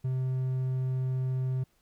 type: tone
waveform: triangle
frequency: 129.6 Hz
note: C3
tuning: 16 cents flat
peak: -25 dBFS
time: 0.04-1.64 s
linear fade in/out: 10 ms
effects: pink hiss -70 dBFS RMS until 1.81 s